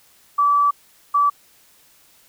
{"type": "tone bursts at uneven times", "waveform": "sine", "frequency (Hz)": 1154, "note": "D6", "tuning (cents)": -31, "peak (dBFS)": -13, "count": 2, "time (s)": [[0.38, 0.71], [1.14, 1.3]], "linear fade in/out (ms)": 10, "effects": ["white hiss -54 dBFS RMS until 2.28 s"]}